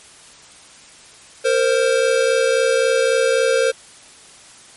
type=tone pair together; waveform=square; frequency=462.3 / 526 Hz; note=A#4 / C5; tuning=-14 / +9 cents; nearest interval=major second; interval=223 cents; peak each=-18 / -17 dBFS; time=1.44-3.72 s; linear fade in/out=20 ms; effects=white hiss -44 dBFS RMS until 4.76 s + MP3 48 kbps